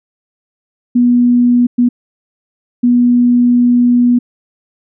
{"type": "tone bursts at uneven times", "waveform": "sine", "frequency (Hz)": 243.3, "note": "B3", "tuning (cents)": -26, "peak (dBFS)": -6, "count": 3, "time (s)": [[0.95, 1.67], [1.78, 1.89], [2.83, 4.19]], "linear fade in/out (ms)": 10, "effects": []}